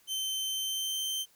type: tone with pitch glide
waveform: sawtooth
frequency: 3093 to 3113 Hz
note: G7 to G7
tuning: -24 to -13 cents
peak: -28 dBFS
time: 0.07-1.26 s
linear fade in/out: 50 ms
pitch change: +11 cents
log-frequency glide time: 0.42-0.98 s
effects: white hiss -64 dBFS RMS until 1.35 s